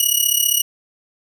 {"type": "tone with amplitude modulation", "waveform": "10% pulse", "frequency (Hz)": 2910, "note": "F#7", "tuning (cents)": -29, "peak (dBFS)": -3, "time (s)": [0, 0.62], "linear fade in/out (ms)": 2, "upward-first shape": "sine", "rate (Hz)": 35.1, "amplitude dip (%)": 80, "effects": []}